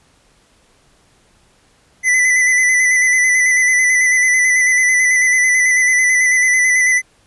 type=tone with vibrato; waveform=square; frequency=2006 Hz; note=B6; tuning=26 cents sharp; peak=-11 dBFS; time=2.03-7.02 s; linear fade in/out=50 ms; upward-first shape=square; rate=9.1 Hz; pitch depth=25 cents each way; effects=pink hiss -54 dBFS RMS until 7.26 s + resampled to 24000 Hz